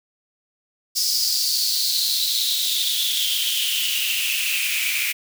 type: noise with high-pass filter sweep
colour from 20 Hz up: white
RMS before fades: -22 dBFS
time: 0.95-5.13 s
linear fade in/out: 20 ms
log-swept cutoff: 5100 to 2300 Hz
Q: 7.2
effects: none